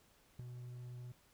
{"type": "tone with ADSR envelope", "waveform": "triangle", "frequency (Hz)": 123.2, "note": "B2", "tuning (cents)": -4, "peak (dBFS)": -37, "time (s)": [0.39, 1.12], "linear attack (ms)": 6, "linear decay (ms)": 6, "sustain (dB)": -7, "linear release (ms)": 3, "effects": ["pink hiss -69 dBFS RMS until 1.33 s"]}